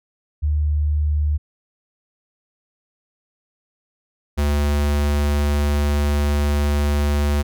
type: tone pair in turn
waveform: sine / square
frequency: 74.8 / 72.8 Hz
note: D2 / D2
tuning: +32 / -15 cents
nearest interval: unison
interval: 47 cents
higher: first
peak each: -16 / -17 dBFS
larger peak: first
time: 0.42-1.38 / 4.37-7.43 s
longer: second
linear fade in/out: 20 ms
effects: none